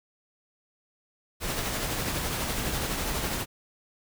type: noise with tremolo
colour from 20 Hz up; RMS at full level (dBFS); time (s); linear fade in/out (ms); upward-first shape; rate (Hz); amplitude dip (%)
pink; -29; 1.4-3.46; 50; sine; 12; 30
effects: none

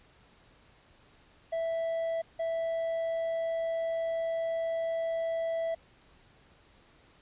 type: tone bursts at uneven times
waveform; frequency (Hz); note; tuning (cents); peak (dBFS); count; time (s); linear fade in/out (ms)
triangle; 659.3; E5; 0; -27; 2; 1.52-2.22 / 2.39-5.75; 10
effects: pink hiss -61 dBFS RMS until 7.21 s + resampled to 8000 Hz

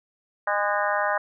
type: harmonic tone with a mistuned harmonic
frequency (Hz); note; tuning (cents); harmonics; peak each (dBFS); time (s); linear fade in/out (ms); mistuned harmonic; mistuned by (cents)
204.3; G#3; -28; 3 / 4 / 5 / 6 / 7 / 8 / 9; -27 / -28 / -29 / -30 / -30 / -31 / -32; 0.47-1.18; 5; 7; +55
effects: none

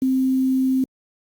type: tone with quantisation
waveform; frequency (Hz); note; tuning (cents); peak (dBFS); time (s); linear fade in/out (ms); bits
sine; 261.6; C4; 0; -16; 0.02-0.84; 2; 7
effects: Opus 48 kbps

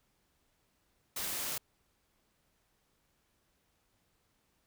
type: noise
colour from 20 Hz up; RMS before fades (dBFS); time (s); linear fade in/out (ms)
white; -37; 1.16-1.58; 5
effects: pink hiss -75 dBFS RMS until 4.66 s

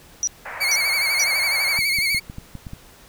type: tone bursts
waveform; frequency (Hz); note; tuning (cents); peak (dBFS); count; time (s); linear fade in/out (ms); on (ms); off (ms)
sine; 5840; F#8; -24; -18; 3; 0.23-1.239; 0; 43; 440
type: band-pass noise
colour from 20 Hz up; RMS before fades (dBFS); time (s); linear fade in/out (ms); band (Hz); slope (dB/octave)
white; -33; 0.45-1.79; 10; 520 to 2200; 48
type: tone with vibrato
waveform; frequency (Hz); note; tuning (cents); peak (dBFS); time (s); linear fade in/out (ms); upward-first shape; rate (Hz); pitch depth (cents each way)
30% pulse; 2217; C#7; 0; -16; 0.6-2.2; 20; sine; 12; 70
type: clicks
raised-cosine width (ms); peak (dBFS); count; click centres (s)
5; -21; 8; 1.79 / 1.987 / 2.147 / 2.299 / 2.384 / 2.553 / 2.668 / 2.734
effects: pink hiss -48 dBFS RMS until 3.08 s

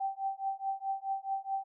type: tone with tremolo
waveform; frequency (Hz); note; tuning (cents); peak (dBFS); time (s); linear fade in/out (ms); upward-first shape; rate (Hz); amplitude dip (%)
sine; 779; G5; -11; -28; 0-1.64; 10; triangle; 4.7; 100
effects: none

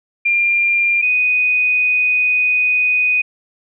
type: tone pair in turn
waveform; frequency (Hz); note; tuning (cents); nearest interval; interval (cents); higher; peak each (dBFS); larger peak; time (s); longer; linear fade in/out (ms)
sine; 2394 / 2489; D7 / D#7; +33 / 0; minor second; 67; second; -12; neither; 0.25-1.02 / 1.02-3.22; second; 10
effects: none

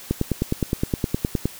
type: click train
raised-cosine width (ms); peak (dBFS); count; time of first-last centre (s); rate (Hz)
3; -7; 14; 0.11-1.456; 9.66
effects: white hiss -41 dBFS RMS until 1.59 s

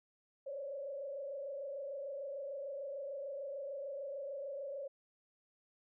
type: tone with frequency modulation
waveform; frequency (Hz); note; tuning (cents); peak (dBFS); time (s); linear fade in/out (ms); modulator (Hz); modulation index
sine; 557; C#5; +8; -40; 0.46-4.88; 10; 26.7; 1.1
effects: none

